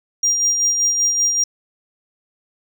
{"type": "tone with tremolo", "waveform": "sine", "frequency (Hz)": 5700, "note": "F8", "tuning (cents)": 34, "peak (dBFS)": -11, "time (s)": [0.23, 1.44], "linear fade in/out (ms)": 5, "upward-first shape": "sine", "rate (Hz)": 5.2, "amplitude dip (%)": 50, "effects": ["tanh soft clip ceiling -11 dBFS"]}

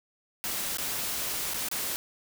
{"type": "noise with dropouts", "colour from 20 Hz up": "white", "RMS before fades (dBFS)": -32, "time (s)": [0.44, 1.96], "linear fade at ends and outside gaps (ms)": 0, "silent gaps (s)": [[0.771, 0.784], [1.536, 1.543], [1.686, 1.714]], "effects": []}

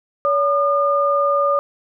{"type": "tone pair together", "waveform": "sine", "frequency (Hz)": [568, 1211.6], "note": ["C#5", "D#6"], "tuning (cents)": [42, -46], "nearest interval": "octave + minor second", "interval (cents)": 1312, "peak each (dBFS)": [-17, -17], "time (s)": [0.25, 1.59], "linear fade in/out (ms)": 0, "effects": []}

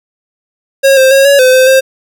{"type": "tone with pitch steps", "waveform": "square", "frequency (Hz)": [544, 526, 544, 562, 512, 517, 529], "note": ["C#5", "C5", "C#5", "C#5", "C5", "C5", "C5"], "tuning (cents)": [-33, 9, -33, 24, -38, -21, 19], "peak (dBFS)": -4, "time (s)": [0.83, 1.81], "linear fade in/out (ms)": 20, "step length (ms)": 140, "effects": []}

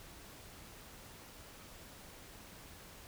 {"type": "silence", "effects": ["pink hiss -54 dBFS RMS until 3.07 s"]}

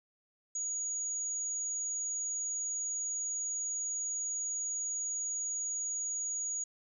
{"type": "tone", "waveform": "sine", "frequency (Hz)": 6760, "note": "G#8", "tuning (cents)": 30, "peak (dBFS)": -33, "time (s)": [0.55, 6.64], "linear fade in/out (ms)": 5, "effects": []}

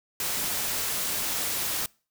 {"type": "noise", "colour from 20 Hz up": "white", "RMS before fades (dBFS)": -29, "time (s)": [0.2, 1.86], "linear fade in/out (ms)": 2, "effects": ["noise-tail reverb RT60 0.4 s tail -26 dB re dry"]}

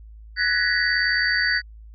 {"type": "tone cluster", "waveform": "sine", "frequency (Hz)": [1490, 1685, 1877, 1956, 4608], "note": ["F#6", "G#6", "A#6", "B6", "D8"], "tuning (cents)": [12, 25, 11, -17, -34], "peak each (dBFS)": -25, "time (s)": [0.36, 1.62], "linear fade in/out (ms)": 50, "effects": ["added 54 Hz sine -40 dBFS peak until 1.94 s"]}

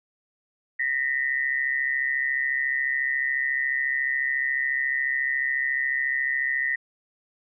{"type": "tone pair together", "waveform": "sine", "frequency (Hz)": [1842.9, 1977], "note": ["A#6", "B6"], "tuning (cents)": [-20, 1], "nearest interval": "minor second", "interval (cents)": 121, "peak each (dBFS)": [-25, -26], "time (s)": [0.79, 6.76], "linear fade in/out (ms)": 10, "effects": []}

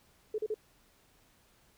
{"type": "tone bursts", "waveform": "sine", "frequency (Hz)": 430.1, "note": "A4", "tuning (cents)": -39, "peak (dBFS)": -30, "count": 3, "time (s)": [0.34, 0.543], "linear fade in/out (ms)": 5, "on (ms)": 43, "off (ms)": 37, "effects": ["pink hiss -66 dBFS RMS until 1.77 s"]}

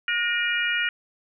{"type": "harmonic tone with a mistuned harmonic", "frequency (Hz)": 479.5, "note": "A#4", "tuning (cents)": 49, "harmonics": [3, 4, 5, 6], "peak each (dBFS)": [-26, -27, -28, -29], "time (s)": [0.08, 0.89], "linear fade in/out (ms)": 2, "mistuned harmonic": 4, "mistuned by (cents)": -55, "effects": []}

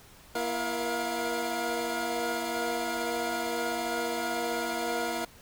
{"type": "tone cluster", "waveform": "25% pulse", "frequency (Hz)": [237.6, 336.2, 473, 657, 711], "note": ["A#3", "E4", "A#4", "E5", "F5"], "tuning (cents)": [33, 34, 25, -6, 31], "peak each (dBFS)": [-35, -32, -31, -37, -30], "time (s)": [0.35, 5.25], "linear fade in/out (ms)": 5, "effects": ["pink hiss -54 dBFS RMS until 5.41 s"]}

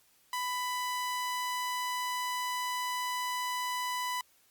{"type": "tone", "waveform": "sawtooth", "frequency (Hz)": 995, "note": "B5", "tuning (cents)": 13, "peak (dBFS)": -28, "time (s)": [0.33, 4.21], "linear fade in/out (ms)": 2, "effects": ["white hiss -66 dBFS RMS until 4.5 s", "Opus 48 kbps"]}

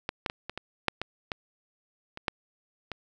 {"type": "clicks", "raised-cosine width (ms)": 0.3, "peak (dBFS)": [-13, -11, -16, -19, -19, -7, -15, -15, -23, -10, -19], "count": 11, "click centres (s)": [0.091, 0.262, 0.299, 0.496, 0.576, 0.883, 1.016, 1.318, 2.174, 2.282, 2.917], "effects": []}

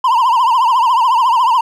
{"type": "tone with vibrato", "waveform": "triangle", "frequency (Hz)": 974, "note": "B5", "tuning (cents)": -24, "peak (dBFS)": -7, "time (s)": [0.04, 1.61], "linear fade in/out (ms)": 5, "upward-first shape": "triangle", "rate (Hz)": 14, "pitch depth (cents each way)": 170, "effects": []}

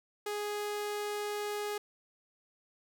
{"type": "tone", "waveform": "sawtooth", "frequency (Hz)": 415.3, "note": "G#4", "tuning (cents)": 0, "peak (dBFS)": -30, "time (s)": [0.26, 1.78], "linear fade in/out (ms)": 5, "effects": []}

